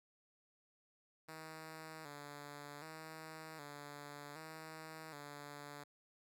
5% pulse tone with vibrato, 151.7 Hz, D#3, 44 cents flat, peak -38 dBFS, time 1.28-5.84 s, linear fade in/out 10 ms, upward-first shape square, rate 0.65 Hz, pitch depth 78 cents each way, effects none

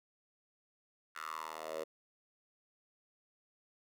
10% pulse tone with high-pass filter sweep, 79.2 Hz, D#2, 31 cents sharp, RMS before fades -43 dBFS, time 1.15-1.84 s, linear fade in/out 10 ms, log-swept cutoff 1500 to 500 Hz, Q 5.1, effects none

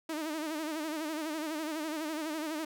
sawtooth tone with vibrato, 311.1 Hz, D#4, in tune, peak -30 dBFS, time 0.09-2.65 s, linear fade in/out 5 ms, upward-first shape sine, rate 12 Hz, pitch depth 86 cents each way, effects none

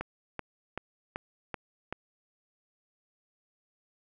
click train, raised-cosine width 0.5 ms, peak -19 dBFS, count 6, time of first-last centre 0.01-1.926 s, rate 2.61 Hz, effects none

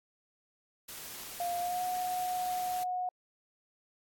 white noise, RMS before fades -44 dBFS, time 0.88-2.84 s, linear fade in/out 10 ms
sine tone with pitch glide, 700 to 729.3 Hz, F5 to F#5, +4 to -25 cents, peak -31 dBFS, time 1.4-3.09 s, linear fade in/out 2 ms, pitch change +71 cents, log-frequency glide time 1.57-1.84 s
effects AAC 64 kbps

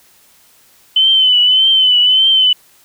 sine tone with vibrato, 3039 Hz, F#7, 46 cents sharp, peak -7 dBFS, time 0.96-2.53 s, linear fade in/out 5 ms, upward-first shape triangle, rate 1.7 Hz, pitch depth 62 cents each way, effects white hiss -49 dBFS RMS until 2.84 s

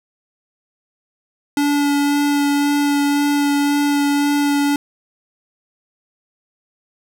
square tone with vibrato, 287.2 Hz, D4, 39 cents flat, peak -15 dBFS, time 1.57-4.76 s, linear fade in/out 2 ms, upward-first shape sine, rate 1.9 Hz, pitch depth 10 cents each way, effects none

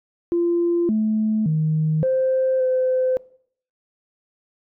sine tone with pitch steps, 343.9 / 216.8 / 156 / 522 / 514 Hz, F4 / A3 / D#3 / C5 / C5, -27 / -25 / +5 / -4 / -31 cents, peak -16 dBFS, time 0.32-3.17 s, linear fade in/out 0 ms, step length 570 ms, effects noise-tail reverb RT60 0.6 s tail -22 dB re dry + tanh soft clip ceiling -12 dBFS

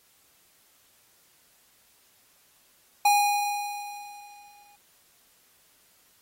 square tone with exponential decay, 820 Hz, G#5, 22 cents flat, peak -17 dBFS, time 3.05-4.76 s, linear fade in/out 5 ms, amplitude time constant 370 ms, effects white hiss -62 dBFS RMS until 6.21 s + AAC 48 kbps

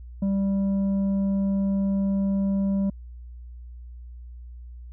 triangle tone with tanh clipping, 196 Hz, G3, in tune, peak -22 dBFS, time 0.22-2.9 s, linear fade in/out 5 ms, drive 10 dB, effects added 60 Hz sine -38 dBFS peak until 4.92 s

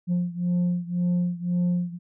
sine beating tone pair, 175.9 / 177.8 Hz, F3 / F3, +13 / +31 cents, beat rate 1.9 Hz, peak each -22 / -24 dBFS, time 0.07-1.99 s, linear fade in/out 50 ms, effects tanh soft clip ceiling -19 dBFS

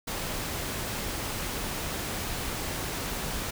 pink noise, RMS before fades -33 dBFS, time 0.07-3.51 s, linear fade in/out 10 ms, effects none

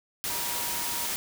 sine tone in noise, 952 Hz, A#5, 36 cents sharp, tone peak -39 dBFS, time 0.3-1.06 s, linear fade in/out 0 ms, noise white, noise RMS -31 dBFS, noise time 0.24-1.16 s, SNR -11 dB, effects none

